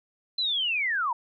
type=linear sweep; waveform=sine; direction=down; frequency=4113 to 897 Hz; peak=-24 dBFS; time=0.38-1.13 s; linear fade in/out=5 ms; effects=none